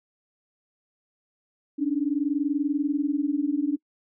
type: tone pair together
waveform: sine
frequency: 279.6 / 300 Hz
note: C#4 / D4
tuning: +15 / +37 cents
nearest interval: minor second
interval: 122 cents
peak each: -25 dBFS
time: 1.78-3.77 s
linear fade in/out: 20 ms
effects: noise-tail reverb RT60 0.1 s tail -24 dB re dry